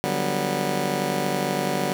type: chord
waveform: 15% pulse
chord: G major seventh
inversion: second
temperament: just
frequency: 147 / 183.75 / 196 / 245 Hz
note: D3 / F#3 / G3 / B3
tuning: +2 / -12 / 0 / -14 cents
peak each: -23 dBFS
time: 0.04-1.93 s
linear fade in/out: 0 ms
effects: 8-bit